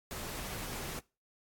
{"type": "noise", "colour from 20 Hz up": "pink", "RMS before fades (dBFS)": -41, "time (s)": [0.11, 0.99], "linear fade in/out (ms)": 0, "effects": ["noise-tail reverb RT60 0.3 s tail -22 dB re dry", "AAC 64 kbps"]}